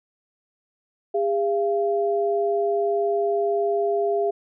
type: tone pair together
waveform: sine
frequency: 405.6 / 684 Hz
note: G#4 / F5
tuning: -41 / -36 cents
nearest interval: major sixth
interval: 905 cents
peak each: -21 / -24 dBFS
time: 1.14-4.31 s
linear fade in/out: 10 ms
effects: none